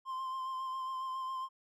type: tone with vibrato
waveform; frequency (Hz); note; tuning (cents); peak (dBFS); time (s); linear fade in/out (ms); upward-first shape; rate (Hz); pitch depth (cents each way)
triangle; 1046.5; C6; 0; -34; 0.05-1.49; 50; sine; 7.3; 23
effects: none